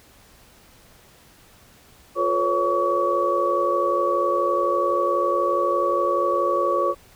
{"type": "tone cluster", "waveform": "sine", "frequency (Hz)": [353.5, 438.1, 503, 555, 1132], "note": ["F4", "A4", "B4", "C#5", "C#6"], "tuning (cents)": [21, -7, 32, 2, 36], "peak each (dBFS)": [-26, -30, -28, -23, -22], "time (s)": [2.15, 6.95], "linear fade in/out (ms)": 50, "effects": ["pink hiss -52 dBFS RMS until 7.15 s"]}